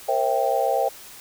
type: chord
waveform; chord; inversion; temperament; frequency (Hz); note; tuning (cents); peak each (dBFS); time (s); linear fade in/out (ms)
sine; C dominant seventh; third; equal with one note detuned; 466.2 / 534.2 / 659.3 / 784; Bb4 / C5 / E5 / G5; 0 / +36 / 0 / 0; -27 / -24 / -25 / -23; 0.08-0.89; 10
effects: white hiss -43 dBFS RMS until 1.2 s